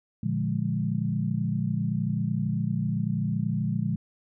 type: chord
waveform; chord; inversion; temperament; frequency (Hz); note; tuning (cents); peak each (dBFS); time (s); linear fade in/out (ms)
sine; Bb dominant seventh; none; equal; 116.54 / 146.83 / 174.61 / 207.7; Bb2 / D3 / F3 / Ab3; 0 / 0 / 0 / 0; -30; 0.23-3.96; 5
effects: none